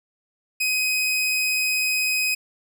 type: tone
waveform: sawtooth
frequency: 2516 Hz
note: D#7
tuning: 19 cents sharp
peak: -17 dBFS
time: 0.6-2.35 s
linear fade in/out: 10 ms
effects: none